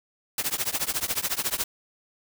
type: noise with tremolo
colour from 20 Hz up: white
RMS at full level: -24 dBFS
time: 0.38-1.64 s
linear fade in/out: 2 ms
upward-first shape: triangle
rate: 14 Hz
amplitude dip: 100%
effects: none